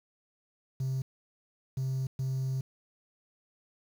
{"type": "tone bursts at uneven times", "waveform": "triangle", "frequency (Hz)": 131.9, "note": "C3", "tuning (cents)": 14, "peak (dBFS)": -26, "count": 3, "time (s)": [[0.8, 1.02], [1.77, 2.07], [2.19, 2.61]], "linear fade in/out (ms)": 5, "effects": ["tanh soft clip ceiling -24 dBFS", "9-bit"]}